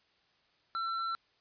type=tone with tanh clipping; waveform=triangle; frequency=1346 Hz; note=E6; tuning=36 cents sharp; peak=-34 dBFS; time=0.75-1.15 s; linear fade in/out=0 ms; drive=16 dB; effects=white hiss -70 dBFS RMS until 1.4 s + resampled to 11025 Hz